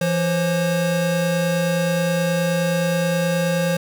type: tone pair together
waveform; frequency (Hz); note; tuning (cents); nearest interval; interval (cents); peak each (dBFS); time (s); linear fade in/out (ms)
square; 168.6 / 535.3; E3 / C5; +39 / +39; octave + minor sixth; 2000; -21 / -22; 0.01-3.77; 5
effects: none